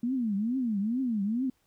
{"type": "tone with vibrato", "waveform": "sine", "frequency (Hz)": 228.3, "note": "A#3", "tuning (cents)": -36, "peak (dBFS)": -26, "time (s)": [0.03, 1.5], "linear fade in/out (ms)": 5, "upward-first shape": "triangle", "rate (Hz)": 2.3, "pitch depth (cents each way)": 300, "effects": ["pink hiss -71 dBFS RMS until 1.66 s"]}